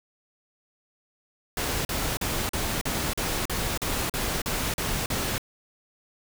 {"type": "noise bursts", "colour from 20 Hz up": "pink", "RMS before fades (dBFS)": -28, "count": 12, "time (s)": [1.57, 5.381], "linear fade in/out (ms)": 2, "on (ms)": 280, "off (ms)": 41, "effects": []}